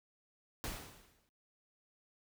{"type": "noise with exponential decay", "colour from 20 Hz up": "pink", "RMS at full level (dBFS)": -39, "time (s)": [0.64, 1.29], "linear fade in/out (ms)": 0, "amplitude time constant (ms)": 140, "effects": ["noise-tail reverb RT60 0.2 s tail -24 dB re dry"]}